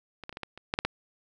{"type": "clicks", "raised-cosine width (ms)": 0.3, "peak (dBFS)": [-25, -21, -28, -22, -19, -28, -12, -9, -10], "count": 9, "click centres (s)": [0.237, 0.294, 0.327, 0.371, 0.433, 0.576, 0.739, 0.789, 0.85], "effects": []}